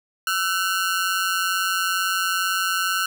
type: ring-modulated tone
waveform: sawtooth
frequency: 1420 Hz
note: F6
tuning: 28 cents sharp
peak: -14 dBFS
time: 0.27-3.06 s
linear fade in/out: 2 ms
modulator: 91.1 Hz
effects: none